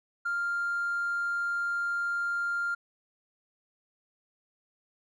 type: tone with hard clipping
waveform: sine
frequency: 1396.9 Hz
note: F6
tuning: in tune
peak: -28 dBFS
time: 0.25-2.75 s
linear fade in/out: 10 ms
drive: 1 dB
effects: none